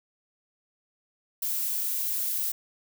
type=noise; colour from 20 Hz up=violet; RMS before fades=-29 dBFS; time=1.42-2.52 s; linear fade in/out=5 ms; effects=none